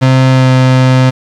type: tone with pitch glide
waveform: 35% pulse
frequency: 130.81 to 129.31 Hz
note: C3 to C3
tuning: 0 to -20 cents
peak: -3 dBFS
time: 0.01-1.11 s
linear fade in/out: 20 ms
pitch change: -20 cents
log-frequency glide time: 0.31-0.49 s
effects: low-pass 5000 Hz 12 dB/octave + 7-bit